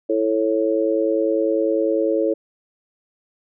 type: chord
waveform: sine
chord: A major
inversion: second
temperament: just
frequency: 330 / 440 / 550 Hz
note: E4 / A4 / C#5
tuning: +2 / 0 / -14 cents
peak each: -21 dBFS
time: 0.09-2.34 s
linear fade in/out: 10 ms
effects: none